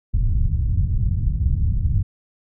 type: low-pass noise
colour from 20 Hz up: white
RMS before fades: -19 dBFS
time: 0.13-2.03 s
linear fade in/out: 10 ms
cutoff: 110 Hz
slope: 24 dB/octave
effects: none